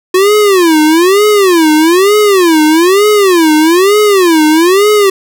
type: tone with vibrato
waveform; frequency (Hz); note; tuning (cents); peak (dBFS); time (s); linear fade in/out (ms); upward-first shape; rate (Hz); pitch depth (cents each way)
square; 360; F#4; -47; -5; 0.14-5.1; 5; sine; 1.1; 280
effects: none